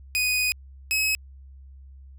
sawtooth tone pair in turn, 2489 / 2560 Hz, D#7 / D#7, 0 / +49 cents, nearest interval unison, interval 49 cents, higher second, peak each -18 dBFS, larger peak neither, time 0.15-0.52 / 0.91-1.15 s, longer first, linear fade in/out 0 ms, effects added 67 Hz sine -43 dBFS peak until 2.18 s

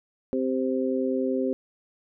harmonic tone, 130.4 Hz, C3, 5 cents flat, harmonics 2 / 3 / 4, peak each -26 / -28 / -29 dBFS, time 0.33-1.53 s, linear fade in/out 0 ms, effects none

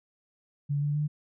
sine tone with pitch steps, 143.6 / 146.2 / 149.3 Hz, D3 / D3 / D3, -39 / -7 / +29 cents, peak -25 dBFS, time 0.69-1.08 s, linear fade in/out 20 ms, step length 130 ms, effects none

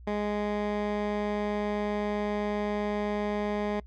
15% pulse tone with low-pass filter, 207.7 Hz, G#3, in tune, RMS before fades -30 dBFS, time 0.07-3.8 s, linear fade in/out 5 ms, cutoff 2600 Hz, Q 0.53, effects noise-tail reverb RT60 0.1 s tail -24 dB re dry + added 60 Hz sine -45 dBFS peak until 3.86 s

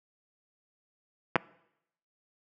clicks, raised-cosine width 0.5 ms, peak -6 / -9 dBFS, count 2, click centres 1.357 / 1.363 s, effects noise-tail reverb RT60 0.8 s tail -22 dB re dry + high-pass 150 Hz 12 dB/octave

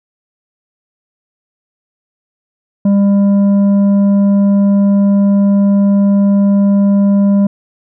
sine tone with tanh clipping, 200 Hz, G3, 35 cents sharp, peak -8 dBFS, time 2.85-7.47 s, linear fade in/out 5 ms, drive 7 dB, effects none

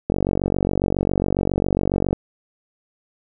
click train, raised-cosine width 2 ms, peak -6 dBFS, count 97, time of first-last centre 0.1-2.13 s, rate 47.3 Hz, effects none

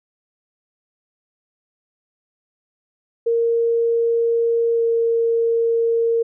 sine tone with pitch glide, 463.9 to 461 Hz, A#4 to A#4, -8 to -19 cents, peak -15 dBFS, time 3.26-6.23 s, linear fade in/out 10 ms, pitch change -11 cents, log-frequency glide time 4.74-4.82 s, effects none

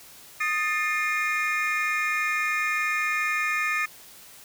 triangle tone cluster, 1244 / 1771 / 2119 / 2441 Hz, D#6 / A6 / C7 / D#7, -1 / +11 / +21 / -34 cents, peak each -27 dBFS, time 0.4-3.86 s, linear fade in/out 10 ms, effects tanh soft clip ceiling -12 dBFS + white hiss -48 dBFS RMS until 4.44 s

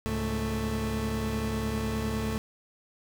30% pulse tone cluster, 69.3 / 105.4 / 220.7 Hz, C#2 / G#2 / A3, 0 / +26 / +5 cents, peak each -31 / -33 / -28 dBFS, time 0.06-2.38 s, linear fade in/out 0 ms, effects none

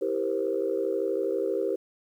sine chord, C dominant seventh, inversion first, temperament just, 327 / 392.4 / 470.9 / 523.3 Hz, E4 / G4 / Bb4 / C5, -14 / +2 / +18 / 0 cents, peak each -33 / -28 / -30 / -31 dBFS, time 0.01-1.76 s, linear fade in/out 10 ms, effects tanh soft clip ceiling -15 dBFS + 10-bit

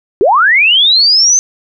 sine linear sweep, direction up, 339.2 to 6272 Hz, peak -5 dBFS, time 0.21-1.39 s, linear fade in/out 0 ms, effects none

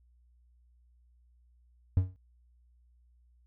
triangle tone with exponential decay, 92.5 Hz, F#2, in tune, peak -16 dBFS, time 1.97-2.16 s, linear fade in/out 0 ms, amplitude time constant 41 ms, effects added 60 Hz sine -61 dBFS peak until 3.46 s

